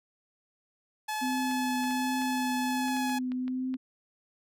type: tone with pitch glide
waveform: sawtooth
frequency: 858 to 843.3 Hz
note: A5 to G#5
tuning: -44 to +26 cents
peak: -27 dBFS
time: 1.08-3.19 s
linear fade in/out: 10 ms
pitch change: -30 cents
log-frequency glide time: 2.66-3.02 s
type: tone with vibrato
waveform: sine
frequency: 255.6 Hz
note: C4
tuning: 40 cents flat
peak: -29 dBFS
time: 1.21-3.77 s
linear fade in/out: 20 ms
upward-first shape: triangle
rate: 1.3 Hz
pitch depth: 22 cents each way
type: clicks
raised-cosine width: 0.3 ms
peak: -30 dBFS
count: 10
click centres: 1.512 / 1.84 / 1.91 / 2.219 / 2.883 / 2.967 / 3.095 / 3.319 / 3.48 / 3.741 s
effects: none